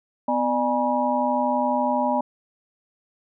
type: tone cluster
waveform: sine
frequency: 251.3 / 599 / 831 / 963 Hz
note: B3 / D5 / G#5 / B5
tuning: +30 / +34 / +1 / -44 cents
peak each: -25 dBFS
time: 0.28-2.21 s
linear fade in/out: 5 ms
effects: none